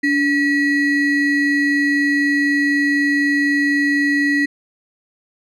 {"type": "ring-modulated tone", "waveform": "triangle", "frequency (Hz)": 1110, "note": "C#6", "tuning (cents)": 2, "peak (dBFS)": -9, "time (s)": [0.03, 4.46], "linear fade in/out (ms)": 10, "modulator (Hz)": 822, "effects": []}